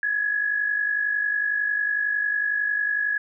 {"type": "tone pair together", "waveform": "sine", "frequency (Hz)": [1672, 1723], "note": ["G#6", "A6"], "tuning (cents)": [11, -37], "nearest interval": "minor second", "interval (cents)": 52, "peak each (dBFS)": [-22, -29], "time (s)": [0.03, 3.18], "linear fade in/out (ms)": 2, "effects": []}